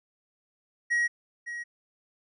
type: tone with echo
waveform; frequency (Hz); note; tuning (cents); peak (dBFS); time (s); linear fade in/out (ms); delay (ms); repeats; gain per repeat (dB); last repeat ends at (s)
triangle; 1900; A#6; +33; -21; 0.9-1.08; 20; 560; 1; -11; 1.64
effects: resampled to 24000 Hz